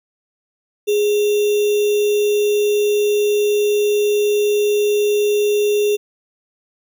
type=tone with sample-and-hold; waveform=sine; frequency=415.3 Hz; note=G#4; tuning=in tune; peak=-13 dBFS; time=0.87-5.97 s; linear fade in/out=20 ms; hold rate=3150 Hz; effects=none